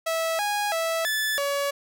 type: tone with pitch steps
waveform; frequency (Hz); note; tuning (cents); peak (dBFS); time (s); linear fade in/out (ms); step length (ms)
sawtooth; 653 / 825 / 656 / 1740 / 565; E5 / G#5 / E5 / A6 / C#5; -17 / -12 / -9 / -20 / +33; -20; 0.06-1.71; 10; 330
effects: none